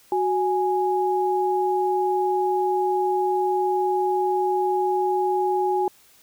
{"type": "tone pair together", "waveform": "sine", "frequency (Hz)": [370, 830.6], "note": ["F#4", "G#5"], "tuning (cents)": [0, 0], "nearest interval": "octave + major second", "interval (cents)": 1400, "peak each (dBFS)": -22, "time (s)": [0.12, 5.88], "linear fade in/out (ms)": 2, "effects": ["white hiss -55 dBFS RMS until 6.22 s"]}